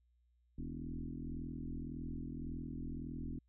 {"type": "tone with frequency modulation", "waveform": "sine", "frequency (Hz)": 147.6, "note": "D3", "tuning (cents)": 9, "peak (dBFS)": -40, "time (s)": [0.58, 3.39], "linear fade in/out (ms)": 5, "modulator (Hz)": 41.8, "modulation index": 3.7, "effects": ["added 60 Hz sine -70 dBFS peak until 3.48 s"]}